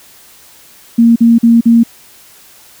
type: tone bursts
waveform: sine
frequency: 232.1 Hz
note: A#3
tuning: 7 cents flat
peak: -3 dBFS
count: 4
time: 0.98-1.835 s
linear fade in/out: 10 ms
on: 180 ms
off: 45 ms
effects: white hiss -41 dBFS RMS until 2.8 s